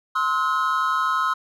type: tone cluster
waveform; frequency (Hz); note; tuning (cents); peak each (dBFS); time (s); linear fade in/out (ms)
triangle; 1047 / 1288 / 1440; C6 / E6 / F#6; +1 / -41 / -47; -22 / -20 / -26; 0.15-1.34; 10
effects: none